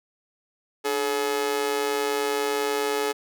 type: tone with amplitude modulation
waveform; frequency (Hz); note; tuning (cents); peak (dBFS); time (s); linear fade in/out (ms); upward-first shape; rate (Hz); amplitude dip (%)
sawtooth; 426.4; G#4; +46; -16; 0.84-3.13; 20; sine; 130; 75
effects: none